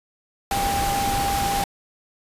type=tone in noise; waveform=sine; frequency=797 Hz; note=G5; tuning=28 cents sharp; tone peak=-22 dBFS; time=0.51-1.64 s; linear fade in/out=2 ms; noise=pink; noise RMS=-26 dBFS; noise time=0.51-1.64 s; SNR=+1 dB; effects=resampled to 32000 Hz